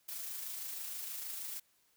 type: noise with amplitude modulation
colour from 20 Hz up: blue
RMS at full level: -41 dBFS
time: 0.08-1.6 s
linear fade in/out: 10 ms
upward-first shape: sine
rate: 26.4 Hz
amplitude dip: 30%
effects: white hiss -72 dBFS RMS until 1.96 s